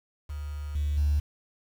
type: tone with level steps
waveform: sine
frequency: 73.42 Hz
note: D2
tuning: in tune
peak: -32 / -24 / -20 dBFS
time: 0.29-1.2 s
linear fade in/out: 10 ms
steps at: 0.75 / 0.97 s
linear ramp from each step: 5 ms
effects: tanh soft clip ceiling -18 dBFS + 8-bit